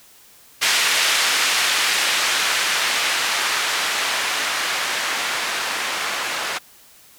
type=noise with low-pass filter sweep; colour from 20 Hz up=violet; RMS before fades=-21 dBFS; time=0.61-6.59 s; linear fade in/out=20 ms; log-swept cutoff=2400 to 1300 Hz; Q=0.73; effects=white hiss -49 dBFS RMS until 7.18 s